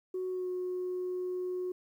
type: tone with pitch glide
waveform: sine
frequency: 370 to 364.1 Hz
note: F#4 to F#4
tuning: 0 to -28 cents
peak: -31 dBFS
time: 0.14-1.72 s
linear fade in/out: 5 ms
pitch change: -28 cents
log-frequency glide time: 0.29-0.49 s
effects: tanh soft clip ceiling -29 dBFS + 11-bit